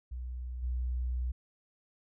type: tone with level steps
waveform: sine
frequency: 61.9 Hz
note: B1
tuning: 5 cents sharp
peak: -36 / -30 dBFS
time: 0.11-1.32 s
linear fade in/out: 10 ms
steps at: 0.62 s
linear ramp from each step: 20 ms
effects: none